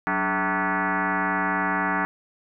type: tone with frequency modulation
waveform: sine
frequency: 290 Hz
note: D4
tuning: 22 cents flat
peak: -21 dBFS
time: 0.07-2.05 s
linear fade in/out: 0 ms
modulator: 238 Hz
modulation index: 6.9
effects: none